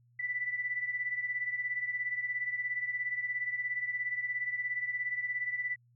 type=beating tone pair; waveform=sine; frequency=1975.5 / 1992.5 Hz; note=B6 / B6; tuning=0 / +15 cents; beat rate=17 Hz; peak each=-33 / -38 dBFS; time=0.19-5.76 s; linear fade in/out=10 ms; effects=added 120 Hz sine -63 dBFS peak until 5.95 s